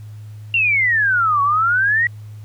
sine exponential two-way sweep, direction down then up, 2794 to 1108.7 to 1943 Hz, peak -13 dBFS, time 0.54-2.07 s, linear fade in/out 2 ms, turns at 1.42 s, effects added 106 Hz sine -32 dBFS peak until 2.44 s + pink hiss -54 dBFS RMS until 2.44 s

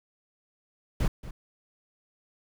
brown noise with echo, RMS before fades -24 dBFS, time 1-1.08 s, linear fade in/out 5 ms, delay 230 ms, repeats 1, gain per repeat -15 dB, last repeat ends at 1.31 s, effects none

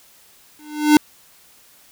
square tone with exponential growth, 300 Hz, D4, 37 cents sharp, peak -6 dBFS, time 0.59-0.97 s, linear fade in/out 2 ms, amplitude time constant 81 ms, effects white hiss -51 dBFS RMS until 1.91 s

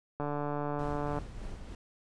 click train, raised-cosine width 1 ms, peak -21 dBFS, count 145, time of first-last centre 0.2-1.186 s, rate 146 Hz
brown noise with tremolo, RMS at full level -40 dBFS, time 0.79-1.75 s, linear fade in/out 2 ms, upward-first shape sine, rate 3.3 Hz, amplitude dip 35%
effects resampled to 22050 Hz

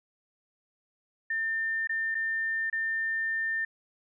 sine tone with dropouts, 1800 Hz, A6, 39 cents sharp, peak -27 dBFS, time 1.3-3.65 s, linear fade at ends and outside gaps 5 ms, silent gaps 1.873-1.893 / 2.146-2.15 / 2.7-2.727 s, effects none

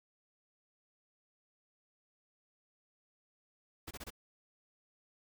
pink noise bursts, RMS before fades -45 dBFS, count 4, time 3.87-4.105 s, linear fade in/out 10 ms, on 40 ms, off 25 ms, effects none

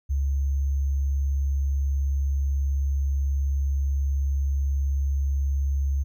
sine tone with sample-and-hold, 69.3 Hz, C#2, in tune, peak -21 dBFS, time 0.09-6.04 s, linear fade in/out 20 ms, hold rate 6300 Hz, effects none

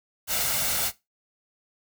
white noise with comb filter, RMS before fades -26 dBFS, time 0.27-0.92 s, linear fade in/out 50 ms, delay 1.4 ms, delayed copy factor +0.5, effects noise-tail reverb RT60 0.2 s tail -17 dB re dry

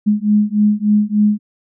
sine beating tone pair, 207.7 / 211.1 Hz, G#3 / G#3, 0 / +29 cents, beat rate 3.4 Hz, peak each -14 dBFS, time 0.06-1.39 s, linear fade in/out 20 ms, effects none

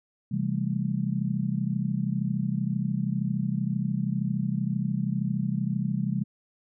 sine chord, A minor seventh, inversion first, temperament just, 132 / 165 / 198 / 220 Hz, C3 / E3 / G3 / A3, +16 / +2 / +18 / 0 cents, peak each -30 / -30 / -29 / -34 dBFS, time 0.31-6.24 s, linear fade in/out 10 ms, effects none

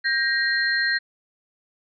sine tone cluster, 1597 / 1882 / 4179 Hz, G6 / A#6 / C8, +32 / +16 / -3 cents, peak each -24 / -22 / -27 dBFS, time 0.04-0.99 s, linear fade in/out 20 ms, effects none

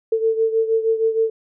sine beating tone pair, 446.1 / 452.5 Hz, A4 / A4, +24 / +48 cents, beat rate 6.4 Hz, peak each -17 / -22 dBFS, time 0.12-1.3 s, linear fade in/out 5 ms, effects none

